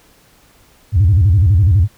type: tone with vibrato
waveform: sine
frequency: 92.5 Hz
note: F#2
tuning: in tune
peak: -6 dBFS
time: 0.92-1.88 s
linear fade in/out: 50 ms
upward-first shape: square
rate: 12 Hz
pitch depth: 210 cents each way
effects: tanh soft clip ceiling -4 dBFS + pink hiss -50 dBFS RMS until 1.97 s